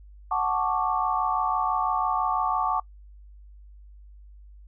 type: chord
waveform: sine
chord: D major seventh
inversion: first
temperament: equal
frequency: 740 / 880 / 1108.7 / 1174.7 Hz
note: F#5 / A5 / C#6 / D6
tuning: 0 / 0 / 0 / 0 cents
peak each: -28 dBFS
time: 0.31-2.8 s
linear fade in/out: 5 ms
effects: noise-tail reverb RT60 0.1 s tail -23 dB re dry + added 50 Hz sine -45 dBFS peak until 4.67 s